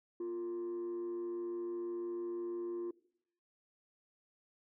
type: tone with frequency modulation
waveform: sine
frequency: 349.2 Hz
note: F4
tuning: in tune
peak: -34 dBFS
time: 0.2-2.91 s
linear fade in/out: 5 ms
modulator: 106 Hz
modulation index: 0.22
effects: noise-tail reverb RT60 0.7 s tail -22 dB re dry + tanh soft clip ceiling -36 dBFS